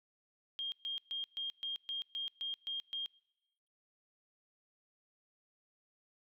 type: tone bursts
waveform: sine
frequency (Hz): 3219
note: G7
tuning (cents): +45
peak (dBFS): -36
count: 10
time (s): 0.59-3.06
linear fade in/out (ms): 0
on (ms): 130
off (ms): 130
effects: noise-tail reverb RT60 1.0 s tail -24 dB re dry